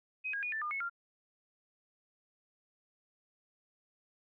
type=tone with pitch steps; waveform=sine; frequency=2520 / 1634 / 2453 / 1768 / 1209 / 2194 / 1389 Hz; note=D#7 / G#6 / D#7 / A6 / D6 / C#7 / F6; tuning=+21 / -29 / -25 / +8 / +50 / -18 / -10 cents; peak=-34 dBFS; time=0.24-0.898 s; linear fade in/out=20 ms; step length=94 ms; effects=none